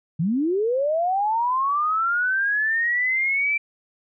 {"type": "linear sweep", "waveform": "sine", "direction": "up", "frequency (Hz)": [147.4, 2349], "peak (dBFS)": -19, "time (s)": [0.19, 3.58], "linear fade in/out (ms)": 10, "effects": []}